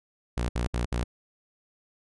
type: tone bursts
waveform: sawtooth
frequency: 59.6 Hz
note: A#1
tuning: 39 cents sharp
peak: -22 dBFS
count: 4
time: 0.37-1.039 s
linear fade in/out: 5 ms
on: 120 ms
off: 63 ms
effects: resampled to 24000 Hz